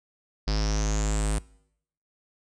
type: tone with low-pass filter sweep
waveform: square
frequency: 52.7 Hz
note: G#1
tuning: 26 cents sharp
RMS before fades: -25 dBFS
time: 0.47-1.39 s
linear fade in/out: 10 ms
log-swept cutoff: 4900 to 9000 Hz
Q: 9
effects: noise-tail reverb RT60 0.7 s tail -22 dB re dry